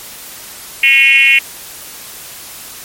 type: tone with frequency modulation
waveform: sine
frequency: 2455 Hz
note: D#7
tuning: 24 cents flat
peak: -5 dBFS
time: 0.83-1.39 s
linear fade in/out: 5 ms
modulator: 278 Hz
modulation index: 1.5
effects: white hiss -31 dBFS RMS until 2.84 s + MP3 64 kbps